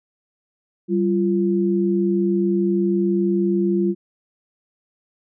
sine tone pair together, 193.69 / 345.5 Hz, G3 / F4, -21 / -19 cents, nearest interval minor seventh, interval 1002 cents, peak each -19 dBFS, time 0.88-3.95 s, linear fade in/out 50 ms, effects none

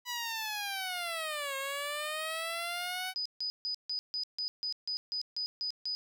10% pulse linear two-way sweep, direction down then up, 987.8 to 538 to 753 Hz, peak -26 dBFS, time 0.05-3.14 s, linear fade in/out 50 ms, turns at 1.56 s
sine tone bursts, 4976 Hz, D#8, 1 cent flat, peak -32 dBFS, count 12, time 3.16-5.95 s, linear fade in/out 0 ms, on 95 ms, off 150 ms
effects none

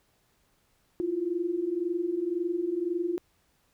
sine tone pair together, 330 / 351.9 Hz, E4 / F4, +2 / +13 cents, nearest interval minor second, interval 111 cents, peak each -32 / -28 dBFS, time 1-3.18 s, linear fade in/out 0 ms, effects pink hiss -69 dBFS RMS until 3.73 s

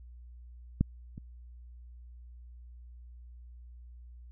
clicks, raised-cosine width 5 ms, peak -12 / -29 dBFS, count 2, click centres 0.81 / 1.179 s, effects added 60 Hz sine -47 dBFS peak until 4.31 s

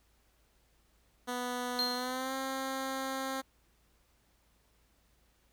10% pulse tone with pitch glide, 246.9 to 266.2 Hz, B3 to C4, 0 to +30 cents, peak -26 dBFS, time 1.27-3.42 s, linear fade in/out 20 ms, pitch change +130 cents, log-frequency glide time 1.94-2.34 s
triangle tone with exponential decay, 4186 Hz, C8, in tune, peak -26 dBFS, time 1.79-2.35 s, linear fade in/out 0 ms, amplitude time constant 120 ms
effects added 55 Hz sine -70 dBFS peak until 5.52 s + pink hiss -71 dBFS RMS until 5.52 s

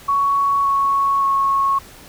sine tone with pitch steps, 1116 / 1107 / 1098.1 Hz, C#6 / C#6 / C#6, +11 / -3 / -17 cents, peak -14 dBFS, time 0.08-1.79 s, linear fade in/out 10 ms, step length 570 ms, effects pink hiss -42 dBFS RMS until 2.08 s

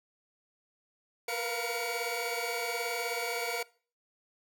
sawtooth tone cluster, 462.1 / 478.4 / 497.4 / 700 / 2270 Hz, A#4 / A#4 / B4 / F5 / C#7, -15 / +45 / +12 / +4 / +41 cents, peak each -38 / -34 / -40 / -34 / -33 dBFS, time 1.28-3.63 s, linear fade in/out 5 ms, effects noise-tail reverb RT60 0.4 s tail -21 dB re dry

